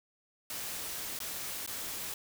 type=noise with dropouts; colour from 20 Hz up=white; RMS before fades=-39 dBFS; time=0.5-2.14 s; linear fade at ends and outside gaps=2 ms; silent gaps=1.19-1.202 / 1.663-1.675 s; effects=none